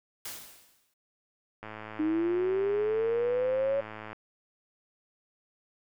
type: noise with exponential decay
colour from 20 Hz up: white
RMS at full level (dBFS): -37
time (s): 0.25-0.94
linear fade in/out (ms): 5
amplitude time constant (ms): 150
type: click train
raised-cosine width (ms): 0.5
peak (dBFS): -26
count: 271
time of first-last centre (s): 1.63-4.13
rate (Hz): 108
type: linear sweep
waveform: sine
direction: up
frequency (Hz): 304.5 to 560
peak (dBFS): -25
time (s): 1.99-3.81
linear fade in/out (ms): 10
effects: none